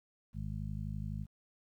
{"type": "harmonic tone", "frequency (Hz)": 51.91, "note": "G#1", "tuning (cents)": 0, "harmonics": [1, 2, 3, 4], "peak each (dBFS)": [-41, -41, -42, -45], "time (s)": [0.33, 1.27], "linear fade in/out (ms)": 50, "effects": ["12-bit"]}